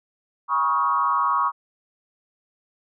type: tone with frequency modulation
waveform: sine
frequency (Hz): 1108.7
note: C#6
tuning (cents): 0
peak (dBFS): -18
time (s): 0.48-1.52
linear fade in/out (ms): 50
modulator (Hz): 144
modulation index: 1.1
effects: none